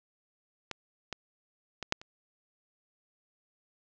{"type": "clicks", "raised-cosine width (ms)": 0.2, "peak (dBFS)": [-18, -18, -19, -8, -29], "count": 5, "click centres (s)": [0.713, 1.127, 1.827, 1.924, 2.015], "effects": ["low-pass 7000 Hz 12 dB/octave"]}